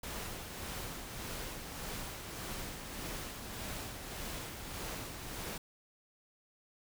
pink noise with tremolo, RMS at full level -41 dBFS, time 0.03-5.58 s, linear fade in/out 5 ms, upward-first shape sine, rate 1.7 Hz, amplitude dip 40%, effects none

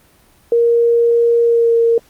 sine tone with pitch glide, 468.8 to 462.6 Hz, A#4 to A#4, +10 to -13 cents, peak -9 dBFS, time 0.52-1.98 s, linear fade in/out 2 ms, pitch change -23 cents, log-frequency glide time 1.42-1.74 s, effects pink hiss -51 dBFS RMS until 2.09 s + Opus 32 kbps

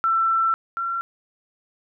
sine tone pair in turn, 1339 / 1363.2 Hz, E6 / F6, +27 / -42 cents, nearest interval unison, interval 31 cents, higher second, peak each -17 / -23 dBFS, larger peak first, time 0.04-0.54 / 0.77-1.01 s, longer first, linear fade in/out 0 ms, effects none

